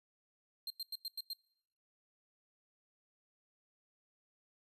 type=tone bursts; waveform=45% pulse; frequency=4184 Hz; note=C8; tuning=1 cent flat; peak=-38 dBFS; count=6; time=0.67-1.333 s; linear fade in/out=2 ms; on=33 ms; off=93 ms; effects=noise-tail reverb RT60 0.8 s tail -25 dB re dry + resampled to 32000 Hz